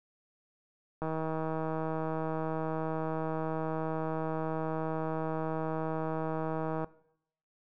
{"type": "click train", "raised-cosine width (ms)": 1, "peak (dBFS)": -21, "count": 927, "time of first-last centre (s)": [1.02, 6.844], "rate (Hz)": 159, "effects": ["noise-tail reverb RT60 0.7 s tail -19 dB re dry"]}